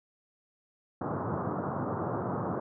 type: band-pass noise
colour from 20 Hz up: pink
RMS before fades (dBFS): -33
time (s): 1.01-2.6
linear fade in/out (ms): 5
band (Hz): 100 to 1300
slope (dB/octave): 48
effects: none